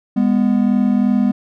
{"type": "tone pair together", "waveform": "triangle", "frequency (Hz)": [204, 246.9], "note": ["G#3", "B3"], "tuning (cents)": [-31, 0], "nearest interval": "minor third", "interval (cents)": 331, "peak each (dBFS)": -13, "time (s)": [0.16, 1.32], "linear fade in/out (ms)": 10, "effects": []}